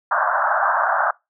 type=band-pass noise; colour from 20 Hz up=white; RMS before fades=-19 dBFS; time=0.11-1.11 s; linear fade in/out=5 ms; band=600 to 1600 Hz; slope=96 dB/octave; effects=noise-tail reverb RT60 0.2 s tail -22 dB re dry